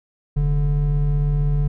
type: tone pair together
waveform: triangle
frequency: 43.23 / 145.4 Hz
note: F1 / D3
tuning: -17 / -17 cents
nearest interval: octave + major sixth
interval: 2100 cents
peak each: -17 dBFS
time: 0.36-1.68 s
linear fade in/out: 10 ms
effects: none